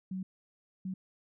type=tone bursts at uneven times; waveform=sine; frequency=187.7 Hz; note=F#3; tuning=25 cents sharp; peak=-34 dBFS; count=2; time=0.11-0.23 / 0.85-0.94 s; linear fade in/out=5 ms; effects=none